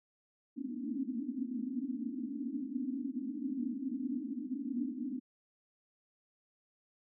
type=band-pass noise; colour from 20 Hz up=white; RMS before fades=-38 dBFS; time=0.56-5.2 s; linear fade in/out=20 ms; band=230 to 290 Hz; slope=96 dB/octave; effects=none